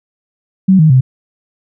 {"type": "tone with pitch steps", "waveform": "sine", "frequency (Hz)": [189.8, 156.86, 129.64], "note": ["F#3", "D#3", "C3"], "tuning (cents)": [44, 14, -16], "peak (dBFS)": -4, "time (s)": [0.68, 1.01], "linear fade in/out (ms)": 10, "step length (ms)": 110, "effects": []}